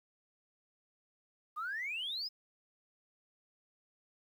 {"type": "exponential sweep", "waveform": "sine", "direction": "up", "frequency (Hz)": [1180, 5230], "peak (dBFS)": -35, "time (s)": [1.56, 2.29], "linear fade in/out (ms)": 20, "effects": ["tanh soft clip ceiling -32 dBFS", "11-bit"]}